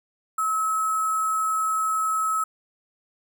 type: tone with sample-and-hold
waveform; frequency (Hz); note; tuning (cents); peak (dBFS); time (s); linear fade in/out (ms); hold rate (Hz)
sine; 1291; E6; -37; -21; 0.38-2.44; 5; 8820
effects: none